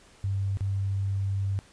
sine tone with dropouts, 98 Hz, G2, in tune, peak -25 dBFS, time 0.24-1.59 s, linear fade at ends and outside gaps 0 ms, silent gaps 0.571-0.608 s, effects pink hiss -56 dBFS RMS until 1.72 s + resampled to 22050 Hz

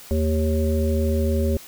harmonic tone with a mistuned harmonic, 78.5 Hz, D#2, 16 cents sharp, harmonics 1 / 3 / 5 / 7, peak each -20 / -25 / -27 / -28 dBFS, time 0.11-1.57 s, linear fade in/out 0 ms, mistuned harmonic 3, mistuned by -53 cents, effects white hiss -43 dBFS RMS until 1.67 s

